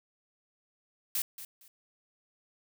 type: noise with echo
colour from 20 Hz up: blue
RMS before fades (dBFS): -31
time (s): 1.15-1.22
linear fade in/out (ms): 2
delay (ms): 230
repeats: 2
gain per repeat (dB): -13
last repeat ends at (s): 1.68
effects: none

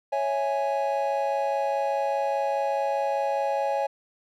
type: chord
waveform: triangle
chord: C# minor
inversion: none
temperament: equal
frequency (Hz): 554.4 / 659.3 / 830.6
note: C#5 / E5 / G#5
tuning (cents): 0 / 0 / 0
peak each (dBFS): -25 / -29 / -25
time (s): 0.12-3.87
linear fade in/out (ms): 10
effects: none

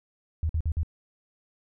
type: tone bursts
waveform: sine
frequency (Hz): 79.5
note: D#2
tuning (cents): +38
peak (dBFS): -23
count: 4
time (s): 0.43-0.832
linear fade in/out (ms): 0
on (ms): 63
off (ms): 50
effects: none

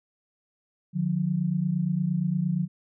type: tone pair together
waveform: sine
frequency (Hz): 151.36 / 180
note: D#3 / F#3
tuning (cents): -47 / -47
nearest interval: minor third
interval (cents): 300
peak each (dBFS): -27 / -25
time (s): 0.93-2.68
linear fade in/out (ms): 50
effects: none

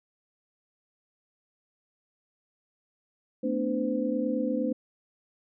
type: tone cluster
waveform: sine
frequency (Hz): 225 / 253.7 / 295.6 / 511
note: A3 / B3 / D4 / C5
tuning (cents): +39 / +47 / +11 / -41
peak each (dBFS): -31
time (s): 3.43-4.73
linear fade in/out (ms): 10
effects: none

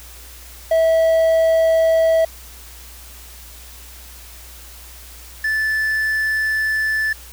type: tone pair in turn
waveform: triangle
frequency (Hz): 651 / 1749.5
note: E5 / A6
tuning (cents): -22 / -10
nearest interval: octave + perfect fourth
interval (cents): 1712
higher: second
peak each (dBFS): -10 / -15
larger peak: first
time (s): 0.71-2.25 / 5.44-7.13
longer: second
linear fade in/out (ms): 5
effects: added 60 Hz sine -40 dBFS peak until 7.32 s + white hiss -41 dBFS RMS until 7.32 s

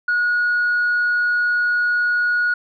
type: tone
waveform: sine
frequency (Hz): 1451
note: F#6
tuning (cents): -34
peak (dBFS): -14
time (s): 0.08-2.54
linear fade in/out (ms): 5
effects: tanh soft clip ceiling -13 dBFS

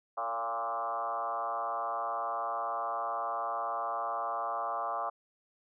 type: tone with frequency modulation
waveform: sine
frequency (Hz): 927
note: A#5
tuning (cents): -10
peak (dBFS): -31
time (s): 0.17-5.1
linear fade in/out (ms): 10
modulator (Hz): 118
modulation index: 2.8
effects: none

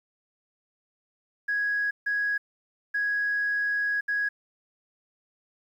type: tone bursts at uneven times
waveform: sine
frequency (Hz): 1661.2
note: G#6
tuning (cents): 0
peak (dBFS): -23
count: 4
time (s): 1.48-1.91 / 2.06-2.38 / 2.94-4.01 / 4.08-4.29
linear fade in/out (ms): 10
effects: tanh soft clip ceiling -19 dBFS + 10-bit

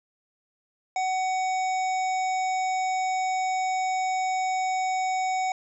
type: harmonic tone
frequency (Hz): 750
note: F#5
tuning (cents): +23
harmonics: 1 / 3 / 5 / 7 / 9 / 10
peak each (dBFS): -24 / -33 / -46 / -44 / -42 / -52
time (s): 0.96-5.52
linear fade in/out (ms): 2
effects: none

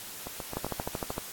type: two click trains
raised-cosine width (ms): 1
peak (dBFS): -17 / -22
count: 9 / 5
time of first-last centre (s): 0.57-1.181 / 0.27-0.798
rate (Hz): 13.1 / 7.58
effects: white hiss -42 dBFS RMS until 1.32 s + AAC 64 kbps

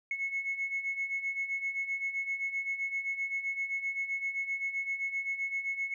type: beating tone pair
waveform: sine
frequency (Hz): 2186 / 2193.7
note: C#7 / C#7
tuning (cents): -25 / -19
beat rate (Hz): 7.7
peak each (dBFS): -37 / -32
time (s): 0.11-5.94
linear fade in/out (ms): 2
effects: tanh soft clip ceiling -25 dBFS

